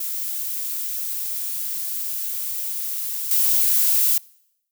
violet noise with level steps, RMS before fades -27 / -18 dBFS, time 0-4.18 s, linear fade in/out 5 ms, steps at 3.31 s, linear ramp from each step 2 ms, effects noise-tail reverb RT60 0.8 s tail -25 dB re dry

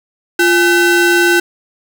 square ring-modulated tone, 587.3 Hz, D5, in tune, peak -6 dBFS, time 0.39-1.4 s, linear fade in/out 5 ms, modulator 935 Hz, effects none

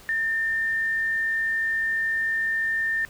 sine tone with frequency modulation, 1800 Hz, A6, 39 cents sharp, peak -22 dBFS, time 0.09-3.05 s, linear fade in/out 0 ms, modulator 54 Hz, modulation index 0.27, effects pink hiss -49 dBFS RMS until 3.09 s

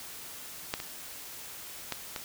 clicks, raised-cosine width 0.2 ms, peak -12 / -20 / -14 / -17 dBFS, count 4, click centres 0.739 / 0.801 / 1.923 / 2.162 s, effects white hiss -44 dBFS RMS until 2.24 s

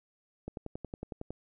click train, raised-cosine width 2 ms, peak -25 dBFS, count 10, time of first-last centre 0.48-1.306 s, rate 10.9 Hz, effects none

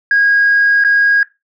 sine tone with dropouts, 1639 Hz, G#6, 23 cents flat, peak -7 dBFS, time 0.11-1.23 s, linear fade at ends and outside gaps 2 ms, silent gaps 0.839-0.847 s, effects noise-tail reverb RT60 0.2 s tail -17 dB re dry + tanh soft clip ceiling -4 dBFS

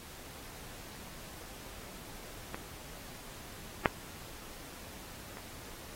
clicks, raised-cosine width 0.5 ms, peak -23 / -8 / -29 dBFS, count 3, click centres 2.545 / 3.858 / 5.371 s, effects pink hiss -49 dBFS RMS until 5.95 s + AAC 48 kbps

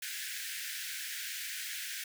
pink high-pass noise, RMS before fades -40 dBFS, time 0.02-2.04 s, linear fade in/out 5 ms, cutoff 1500 Hz, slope 96 dB/octave, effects none

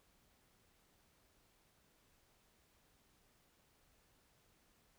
silence, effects pink hiss -73 dBFS RMS until 4.98 s

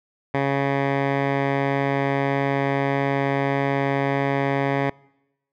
10% pulse tone with low-pass filter, 138.59 Hz, C#3, in tune, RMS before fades -22 dBFS, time 0.34-4.9 s, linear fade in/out 5 ms, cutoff 1900 Hz, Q 1.4, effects noise-tail reverb RT60 0.9 s tail -25 dB re dry

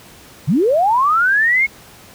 sine linear sweep, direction up, 116.54 to 2205 Hz, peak -11 dBFS, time 0.47-1.67 s, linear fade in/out 20 ms, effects pink hiss -42 dBFS RMS until 2.14 s + high-pass 60 Hz 12 dB/octave

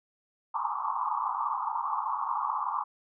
white band-pass noise, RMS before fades -31 dBFS, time 0.54-2.84 s, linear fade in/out 10 ms, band 830 to 1200 Hz, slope 96 dB/octave, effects none

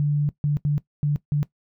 sine tone bursts at uneven times, 146.5 Hz, D3, 4 cents flat, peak -18 dBFS, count 5, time 0-0.29 / 0.44-0.57 / 0.65-0.78 / 1.03-1.16 / 1.32-1.43 s, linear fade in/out 0 ms, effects noise-tail reverb RT60 0.1 s tail -18 dB re dry

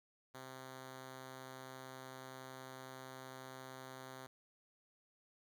5% pulse tone, 130.81 Hz, C3, in tune, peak -38 dBFS, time 0.34-4.27 s, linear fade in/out 10 ms, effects none

